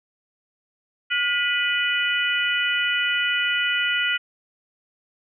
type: harmonic tone with a mistuned harmonic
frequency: 493.9 Hz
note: B4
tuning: in tune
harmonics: 3 / 4 / 5 / 6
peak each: -24 / -26 / -27 / -25 dBFS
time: 1.1-4.18 s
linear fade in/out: 20 ms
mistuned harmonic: 3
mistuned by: -62 cents
effects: none